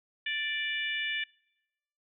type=harmonic tone; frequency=587.3 Hz; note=D5; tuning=in tune; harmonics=3 / 4 / 5 / 6; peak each=-34 / -35 / -36 / -40 dBFS; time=0.26-1.24 s; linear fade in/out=5 ms; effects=noise-tail reverb RT60 0.9 s tail -25 dB re dry